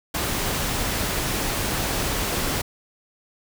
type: noise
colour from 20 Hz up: pink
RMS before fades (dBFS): -25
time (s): 0.14-2.62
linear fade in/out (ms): 10
effects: none